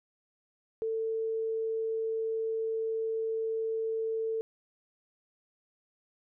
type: tone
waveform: sine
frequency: 446.4 Hz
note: A4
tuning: 25 cents sharp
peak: -29 dBFS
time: 0.82-4.41 s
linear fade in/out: 0 ms
effects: none